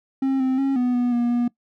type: tone with pitch steps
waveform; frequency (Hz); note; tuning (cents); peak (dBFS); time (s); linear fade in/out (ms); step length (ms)
triangle; 268.1 / 260.6 / 272.2 / 247.7 / 244.6 / 239.2 / 240.8; C4 / C4 / C#4 / B3 / B3 / A#3 / B3; +42 / -7 / -31 / +5 / -16 / +45 / -44; -16; 0.22-1.48; 5; 180
effects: noise-tail reverb RT60 0.1 s tail -21 dB re dry